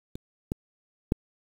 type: clicks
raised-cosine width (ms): 3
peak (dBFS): -24 / -15 / -9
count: 3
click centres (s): 0.155 / 0.519 / 1.121
effects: 7-bit

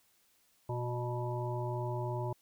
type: harmonic tone with a mistuned harmonic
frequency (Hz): 121.7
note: B2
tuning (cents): -25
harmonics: 1 / 3 / 5 / 7 / 8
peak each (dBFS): -35 / -40 / -42 / -43 / -44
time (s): 0.69-2.33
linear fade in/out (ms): 5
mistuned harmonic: 7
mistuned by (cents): +38
effects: white hiss -70 dBFS RMS until 2.41 s

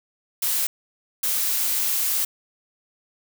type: noise bursts at uneven times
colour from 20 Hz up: blue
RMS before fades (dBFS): -23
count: 2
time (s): 0.42-0.67 / 1.23-2.25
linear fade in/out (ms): 5
effects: none

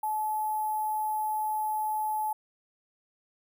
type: tone with sample-and-hold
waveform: sine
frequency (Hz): 859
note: A5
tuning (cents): -42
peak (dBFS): -27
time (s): 0.03-2.33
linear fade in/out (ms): 5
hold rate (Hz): 11025
effects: none

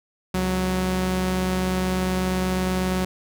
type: tone pair together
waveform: sawtooth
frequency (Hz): 68.38 / 185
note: C#2 / F#3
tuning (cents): -23 / 0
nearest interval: octave + perfect fourth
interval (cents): 1723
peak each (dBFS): -25 / -18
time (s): 0.34-3.05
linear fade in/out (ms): 5
effects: none

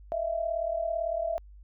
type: tone pair together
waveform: sine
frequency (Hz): 634.1 / 672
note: D#5 / E5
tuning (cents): +33 / +33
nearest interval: minor second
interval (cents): 100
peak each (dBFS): -32 / -29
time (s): 0.12-1.38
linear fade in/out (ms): 0
effects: added 50 Hz sine -47 dBFS peak until 1.63 s

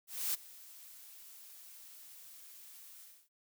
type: noise with ADSR envelope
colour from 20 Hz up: blue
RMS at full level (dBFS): -33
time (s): 0.07-3.29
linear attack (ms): 270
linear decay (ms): 16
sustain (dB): -21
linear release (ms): 280
effects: none

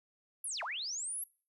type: linear two-way sweep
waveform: sine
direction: down then up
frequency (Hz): 11540 to 604 to 11540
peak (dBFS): -36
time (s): 0.44-1.24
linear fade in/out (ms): 5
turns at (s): 0.63
effects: noise-tail reverb RT60 0.4 s tail -23 dB re dry

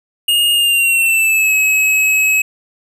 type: tone with pitch glide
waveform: square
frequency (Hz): 2846 to 2565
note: F7 to E7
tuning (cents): +32 to -48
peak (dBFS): -11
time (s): 0.28-2.42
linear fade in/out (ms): 5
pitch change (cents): -180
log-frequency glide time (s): 0.53-1.54
effects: none

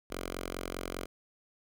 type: tone with notch filter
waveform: 5% pulse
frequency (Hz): 45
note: F#1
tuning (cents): -47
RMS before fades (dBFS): -39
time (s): 0.1-1.06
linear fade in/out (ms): 10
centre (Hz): 130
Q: 0.51
effects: none

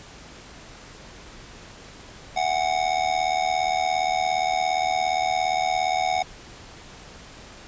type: tone with amplitude modulation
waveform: square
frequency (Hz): 740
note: F#5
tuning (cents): 0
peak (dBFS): -18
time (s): 2.36-6.23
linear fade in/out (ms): 10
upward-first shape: sine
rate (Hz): 77.3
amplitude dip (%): 85
effects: pink hiss -44 dBFS RMS until 7.67 s + resampled to 16000 Hz

